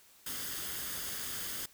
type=noise with comb filter; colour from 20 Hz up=white; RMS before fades=-39 dBFS; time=0.26-1.66 s; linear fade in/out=5 ms; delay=0.61 ms; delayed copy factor=+0.5; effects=white hiss -61 dBFS RMS until 1.73 s